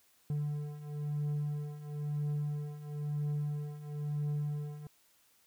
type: beating tone pair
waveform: triangle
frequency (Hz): 146.83 / 147.83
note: D3 / D3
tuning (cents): 0 / +12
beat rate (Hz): 1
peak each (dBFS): -37 / -33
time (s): 0.3-4.87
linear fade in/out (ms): 2
effects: white hiss -68 dBFS RMS until 5.46 s